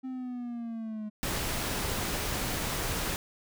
triangle linear sweep, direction down, 261.9 to 210.5 Hz, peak -32 dBFS, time 0.03-1.1 s, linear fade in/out 20 ms
pink noise, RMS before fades -32 dBFS, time 1.23-3.16 s, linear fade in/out 0 ms
effects none

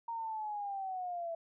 sine linear sweep, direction down, 932.3 to 659.3 Hz, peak -36 dBFS, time 0.08-1.35 s, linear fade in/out 5 ms, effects none

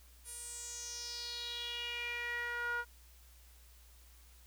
sawtooth tone with band-pass filter sweep, 478.2 Hz, A#4, 44 cents sharp, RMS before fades -41 dBFS, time 0.24-2.85 s, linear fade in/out 50 ms, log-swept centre 10000 to 1300 Hz, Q 5, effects added 60 Hz sine -58 dBFS peak until 4.46 s + white hiss -64 dBFS RMS until 4.46 s

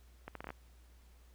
accelerating click train, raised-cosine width 0.5 ms, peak -28 dBFS, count 7, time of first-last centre 0.28-0.504 s, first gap 73 ms, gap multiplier 0.72, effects added 60 Hz sine -58 dBFS peak until 1.34 s + pink hiss -69 dBFS RMS until 1.34 s

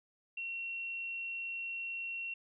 sine tone, 2729 Hz, F7, 41 cents flat, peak -37 dBFS, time 0.37-2.34 s, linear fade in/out 5 ms, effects none

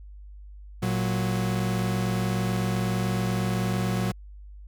40% pulse tone pair together, 116.14 / 185 Hz, A#2 / F#3, -6 / 0 cents, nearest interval minor sixth, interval 806 cents, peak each -26 dBFS, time 0.82-4.12 s, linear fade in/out 10 ms, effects added 50 Hz sine -41 dBFS peak until 4.67 s

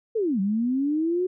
sine linear two-way sweep, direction down then up, 468 to 187.3 to 372.9 Hz, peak -21 dBFS, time 0.15-1.27 s, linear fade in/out 10 ms, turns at 0.4 s, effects none

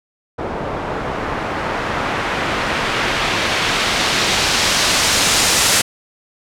white noise with low-pass filter sweep, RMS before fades -18 dBFS, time 0.38-5.82 s, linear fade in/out 10 ms, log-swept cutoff 740 to 8500 Hz, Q 0.8, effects none

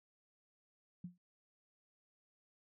sine tone with exponential decay, 177.3 Hz, F3, 26 cents sharp, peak -40 dBFS, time 1.04-1.18 s, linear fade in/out 5 ms, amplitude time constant 30 ms, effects none

